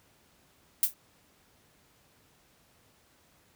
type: noise with exponential decay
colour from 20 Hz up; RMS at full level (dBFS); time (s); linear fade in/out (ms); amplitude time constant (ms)
violet; -19; 0.83-0.94; 2; 23
effects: pink hiss -64 dBFS RMS until 3.55 s + high-pass 60 Hz 12 dB/octave